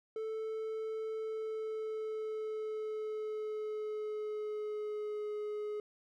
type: tone with pitch glide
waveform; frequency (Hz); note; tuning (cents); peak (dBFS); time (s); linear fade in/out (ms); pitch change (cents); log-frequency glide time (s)
triangle; 440 to 420.6; A4 to G#4; 0 to +22; -34; 0.16-5.8; 2; -78; 1.16-5.33
effects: none